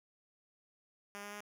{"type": "tone with pitch steps", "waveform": "5% pulse", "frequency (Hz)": [203, 204.9, 206.8], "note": ["G#3", "G#3", "G#3"], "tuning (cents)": [-39, -23, -7], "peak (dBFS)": -33, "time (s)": [1.15, 1.405], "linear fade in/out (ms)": 0, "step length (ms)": 85, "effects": []}